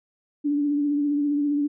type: tone with vibrato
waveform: sine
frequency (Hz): 290.1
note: D4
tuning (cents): -21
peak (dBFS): -20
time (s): 0.44-1.68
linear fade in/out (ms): 20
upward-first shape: triangle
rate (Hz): 15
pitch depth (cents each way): 37
effects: none